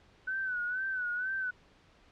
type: tone with vibrato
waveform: sine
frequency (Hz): 1500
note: F#6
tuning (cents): +23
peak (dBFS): -31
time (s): 0.27-1.51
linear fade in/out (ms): 10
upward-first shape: sine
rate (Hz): 2.1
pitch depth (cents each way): 74
effects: pink hiss -62 dBFS RMS until 2.11 s + low-pass 4000 Hz 12 dB/octave